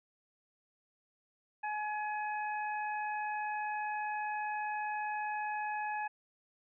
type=harmonic tone; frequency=845 Hz; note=G#5; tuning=30 cents sharp; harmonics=1 / 2 / 3; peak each=-35 / -41 / -45 dBFS; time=1.63-6.08 s; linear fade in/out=10 ms; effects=none